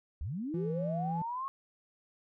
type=linear sweep; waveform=sine; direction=up; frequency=57.4 to 1103 Hz; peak=-34 dBFS; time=0.21-1.48 s; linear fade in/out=0 ms
type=tone with vibrato; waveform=triangle; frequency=166.5 Hz; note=E3; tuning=18 cents sharp; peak=-31 dBFS; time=0.54-1.22 s; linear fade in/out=2 ms; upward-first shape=sine; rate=3.9 Hz; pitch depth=19 cents each way
effects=none